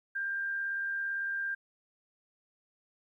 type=tone with amplitude modulation; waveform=sine; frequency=1592 Hz; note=G6; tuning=26 cents sharp; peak=-30 dBFS; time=0.15-1.55 s; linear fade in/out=10 ms; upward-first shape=sine; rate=77.8 Hz; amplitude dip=25%; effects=12-bit